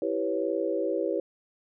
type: chord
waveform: sine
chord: C# half-diminished seventh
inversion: first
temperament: equal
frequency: 329.6 / 392 / 493.9 / 554.4 Hz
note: E4 / G4 / B4 / C#5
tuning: 0 / 0 / 0 / 0 cents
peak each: -31 dBFS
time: 0.02-1.2 s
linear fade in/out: 2 ms
effects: none